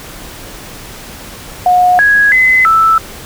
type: tone with pitch steps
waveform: sine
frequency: 723 / 1661 / 2032 / 1319 Hz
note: F#5 / G#6 / B6 / E6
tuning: -40 / 0 / +49 / +1 cents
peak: -5 dBFS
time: 1.66-2.98 s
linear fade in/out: 2 ms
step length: 330 ms
effects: pink hiss -30 dBFS RMS until 3.25 s